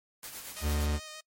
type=noise with tremolo; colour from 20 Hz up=white; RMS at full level=-41 dBFS; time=0.23-0.86 s; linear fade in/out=2 ms; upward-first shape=sine; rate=8.8 Hz; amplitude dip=45%
type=tone with vibrato; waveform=5% pulse; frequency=619 Hz; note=D#5; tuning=9 cents flat; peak=-31 dBFS; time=0.56-1.21 s; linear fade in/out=10 ms; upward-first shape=square; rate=6.8 Hz; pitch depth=11 cents each way
type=tone; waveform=45% pulse; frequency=74.2 Hz; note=D2; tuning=18 cents sharp; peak=-27 dBFS; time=0.61-1 s; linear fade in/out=50 ms
effects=noise-tail reverb RT60 0.1 s tail -24 dB re dry + MP3 64 kbps